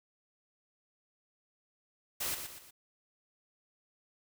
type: noise with echo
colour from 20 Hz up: white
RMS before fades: -35 dBFS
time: 2.2-2.35 s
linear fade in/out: 10 ms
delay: 120 ms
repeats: 3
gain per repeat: -7 dB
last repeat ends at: 2.71 s
effects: none